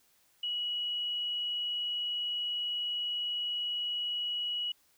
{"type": "tone", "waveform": "sine", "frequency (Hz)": 2920, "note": "F#7", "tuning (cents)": -24, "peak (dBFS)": -31, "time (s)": [0.43, 4.72], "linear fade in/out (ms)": 5, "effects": ["white hiss -68 dBFS RMS until 4.97 s"]}